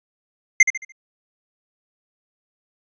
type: tone with echo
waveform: square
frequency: 2093 Hz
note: C7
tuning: in tune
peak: -7 dBFS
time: 0.6-0.63 s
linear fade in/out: 5 ms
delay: 73 ms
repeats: 4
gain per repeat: -9 dB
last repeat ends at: 0.922 s
effects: resampled to 16000 Hz